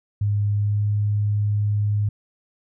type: tone with pitch glide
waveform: sine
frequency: 102.9 to 103.86 Hz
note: G#2 to G#2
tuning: -16 to +1 cents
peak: -18 dBFS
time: 0.21-2.09 s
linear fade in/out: 5 ms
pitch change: +17 cents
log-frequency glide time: 0.55-0.82 s
effects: none